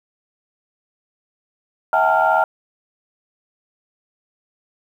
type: tone cluster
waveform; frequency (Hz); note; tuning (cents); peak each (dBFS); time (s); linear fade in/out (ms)
sine; 645 / 745 / 820 / 902 / 1390; E5 / F#5 / G#5 / A5 / F6; -38 / +12 / -22 / +43 / -9; -19; 1.93-2.44; 2
effects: tanh soft clip ceiling -4 dBFS + 8-bit